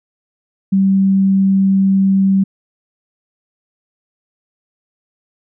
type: tone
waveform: sine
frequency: 193.5 Hz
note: G3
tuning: 22 cents flat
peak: -9 dBFS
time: 0.72-2.44 s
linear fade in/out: 10 ms
effects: none